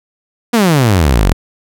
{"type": "exponential sweep", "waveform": "sawtooth", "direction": "down", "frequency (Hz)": [246.9, 40.03], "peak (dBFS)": -4, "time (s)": [0.53, 1.33], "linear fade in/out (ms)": 10, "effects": []}